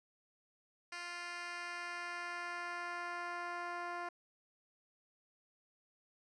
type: tone with band-pass filter sweep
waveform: 10% pulse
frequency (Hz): 349.2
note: F4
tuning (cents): 0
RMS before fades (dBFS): -43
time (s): 0.92-4.09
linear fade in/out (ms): 5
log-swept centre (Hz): 3200 to 860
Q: 0.78
effects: resampled to 24000 Hz + 12-bit